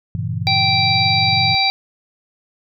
sine chord, G diminished seventh, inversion none, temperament equal, 98 / 116.54 / 138.59 / 164.81 Hz, G2 / Bb2 / Db3 / Fb3, 0 / 0 / 0 / 0 cents, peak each -25 / -24 / -28 / -26 dBFS, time 0.15-1.55 s, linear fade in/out 0 ms
harmonic tone, 780 Hz, G5, 9 cents flat, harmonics 1 / 3 / 5 / 6, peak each -19 / -19 / -19 / -19 dBFS, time 0.47-1.7 s, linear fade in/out 0 ms
effects none

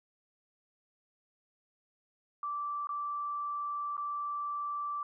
sine tone with dropouts, 1167 Hz, D6, 11 cents flat, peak -33 dBFS, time 2.43-5.03 s, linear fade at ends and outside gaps 2 ms, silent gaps 2.871-2.891 / 3.968-3.978 s, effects none

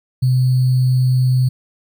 sine tone with sample-and-hold, 127.9 Hz, C3, 39 cents flat, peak -11 dBFS, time 0.22-1.49 s, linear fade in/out 10 ms, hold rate 4410 Hz, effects none

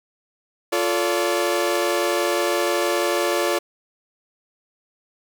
sawtooth chord, D minor, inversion first, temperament equal with one note detuned, 349.2 / 440 / 573.3 Hz, F4 / A4 / D5, 0 / 0 / -42 cents, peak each -19 / -22 / -19 dBFS, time 0.72-3.59 s, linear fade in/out 10 ms, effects none

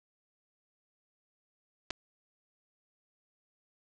clicks, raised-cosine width 0.2 ms, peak -18 dBFS, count 2, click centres 1.905 / 1.908 s, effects resampled to 22050 Hz + 9-bit

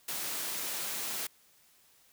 white high-pass noise, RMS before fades -36 dBFS, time 0.08-1.27 s, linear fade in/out 5 ms, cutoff 170 Hz, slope 12 dB/octave, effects white hiss -64 dBFS RMS until 2.12 s

